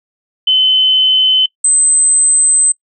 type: tone pair in turn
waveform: sine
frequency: 3046 / 8179 Hz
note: F#7 / C9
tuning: +50 / -40 cents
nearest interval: octave + perfect fourth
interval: 1710 cents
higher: second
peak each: -7 dBFS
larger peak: neither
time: 0.47-1.46 / 1.64-2.72 s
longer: second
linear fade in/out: 5 ms
effects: noise-tail reverb RT60 0.1 s tail -20 dB re dry